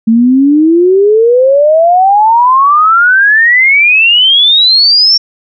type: exponential sweep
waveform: sine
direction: up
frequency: 220 to 5530 Hz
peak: -3 dBFS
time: 0.07-5.18 s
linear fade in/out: 10 ms
effects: none